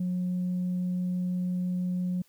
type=tone; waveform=sine; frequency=180.6 Hz; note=F#3; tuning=42 cents flat; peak=-25 dBFS; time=0-2.22 s; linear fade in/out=5 ms; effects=tanh soft clip ceiling -24 dBFS + white hiss -65 dBFS RMS until 2.28 s